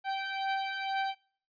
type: beating tone pair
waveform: sawtooth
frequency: 776 / 778.1 Hz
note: G5 / G5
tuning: -18 / -13 cents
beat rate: 2.1 Hz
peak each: -32 / -29 dBFS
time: 0.04-1.15 s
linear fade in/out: 50 ms
effects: noise-tail reverb RT60 0.5 s tail -25 dB re dry + resampled to 11025 Hz